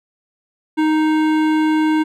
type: tone with hard clipping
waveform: sine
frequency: 311.1 Hz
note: D#4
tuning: in tune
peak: -15 dBFS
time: 0.77-2.04 s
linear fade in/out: 20 ms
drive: 15 dB
effects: none